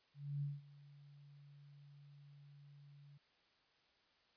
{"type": "tone with ADSR envelope", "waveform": "sine", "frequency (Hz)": 143, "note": "D3", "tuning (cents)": -46, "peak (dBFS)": -37, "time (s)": [0.14, 3.18], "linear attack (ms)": 280, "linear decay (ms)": 190, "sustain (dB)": -21, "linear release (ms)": 10, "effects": ["white hiss -74 dBFS RMS until 4.36 s", "resampled to 11025 Hz"]}